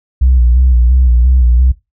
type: tone with vibrato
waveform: sine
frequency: 61.74 Hz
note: B1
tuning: in tune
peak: -4 dBFS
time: 0.21-1.72 s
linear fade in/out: 10 ms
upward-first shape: square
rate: 2.9 Hz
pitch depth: 57 cents each way
effects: noise-tail reverb RT60 0.2 s tail -18 dB re dry + tanh soft clip ceiling -2 dBFS

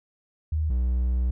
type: tone pair in turn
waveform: sine / triangle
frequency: 77.78 / 61.97 Hz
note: D#2 / B1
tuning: 0 / +7 cents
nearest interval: major third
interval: 393 cents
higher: first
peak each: -22 / -19 dBFS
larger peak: second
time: 0.52-0.7 / 0.7-1.31 s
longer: second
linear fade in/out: 5 ms
effects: none

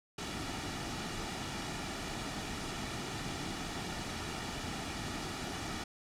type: noise with comb filter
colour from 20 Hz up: pink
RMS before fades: -39 dBFS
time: 0.18-5.84 s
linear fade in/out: 5 ms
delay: 1.9 ms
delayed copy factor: -0.5
effects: low-pass 7000 Hz 12 dB/octave

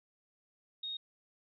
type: tone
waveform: sine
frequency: 3729 Hz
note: A#7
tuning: in tune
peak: -37 dBFS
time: 0.83-0.97 s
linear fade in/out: 5 ms
effects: none

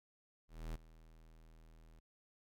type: tone with ADSR envelope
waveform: square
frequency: 40.14 Hz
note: E1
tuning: 45 cents flat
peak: -40 dBFS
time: 0.48-2 s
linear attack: 270 ms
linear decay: 11 ms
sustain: -19 dB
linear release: 12 ms
effects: none

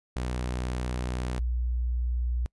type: tone pair in turn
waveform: sawtooth / sine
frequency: 61.9 / 60.42 Hz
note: B1 / B1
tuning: +5 / -37 cents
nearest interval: unison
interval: 42 cents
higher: first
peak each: -25 dBFS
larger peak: neither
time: 0.16-1.39 / 1.39-2.46 s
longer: first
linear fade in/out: 0 ms
effects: noise-tail reverb RT60 0.1 s tail -26 dB re dry + resampled to 24000 Hz

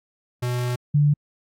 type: tone pair in turn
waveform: square / sine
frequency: 123.2 / 146.51 Hz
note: B2 / D3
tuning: -4 / -4 cents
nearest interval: minor third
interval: 300 cents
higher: second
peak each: -23 / -14 dBFS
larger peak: second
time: 0.42-0.76 / 0.94-1.14 s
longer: first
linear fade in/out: 10 ms
effects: AAC 64 kbps

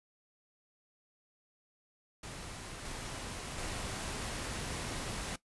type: noise with level steps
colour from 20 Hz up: pink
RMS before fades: -45 / -42 / -39 dBFS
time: 2.23-5.36 s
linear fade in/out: 5 ms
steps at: 2.85 / 3.58 s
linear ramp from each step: 2 ms
effects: noise-tail reverb RT60 0.1 s tail -17 dB re dry + resampled to 24000 Hz

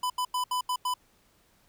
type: tone bursts at uneven times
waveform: square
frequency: 1000 Hz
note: B5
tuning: 21 cents sharp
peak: -27 dBFS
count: 6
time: 0.03-0.1 / 0.18-0.25 / 0.34-0.44 / 0.51-0.61 / 0.69-0.76 / 0.85-0.94 s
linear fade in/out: 5 ms
effects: pink hiss -65 dBFS RMS until 1.68 s

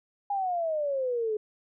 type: exponential sweep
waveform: sine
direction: down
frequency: 820 to 419.3 Hz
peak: -26 dBFS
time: 0.3-1.37 s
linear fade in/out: 5 ms
effects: none

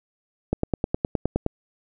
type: click train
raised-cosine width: 2 ms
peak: -8 dBFS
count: 10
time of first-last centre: 0.53-1.464 s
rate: 9.64 Hz
effects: none

